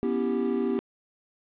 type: chord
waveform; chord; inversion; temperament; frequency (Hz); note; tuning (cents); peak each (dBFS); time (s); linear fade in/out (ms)
triangle; C# half-diminished seventh; third; equal with one note detuned; 244.4 / 277.2 / 329.6 / 392; B3 / C#4 / E4 / G4; -18 / 0 / 0 / 0; -26 / -30 / -31 / -26; 0.03-0.79; 0
effects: resampled to 8000 Hz + 9-bit